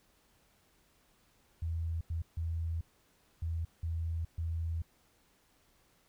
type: tone bursts at uneven times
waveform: sine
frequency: 82.41 Hz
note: E2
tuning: in tune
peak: -32 dBFS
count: 6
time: 1.62-2.01 / 2.1-2.22 / 2.37-2.81 / 3.42-3.65 / 3.83-4.25 / 4.38-4.82 s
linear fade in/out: 5 ms
effects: pink hiss -69 dBFS RMS until 6.08 s